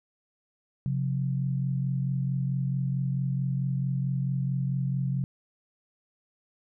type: tone pair together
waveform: sine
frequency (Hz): 133.9 / 178.44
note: C3 / F3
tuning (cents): +40 / +38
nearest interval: perfect fourth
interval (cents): 498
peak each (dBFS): -26 / -32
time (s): 0.86-5.24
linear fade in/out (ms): 0
effects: none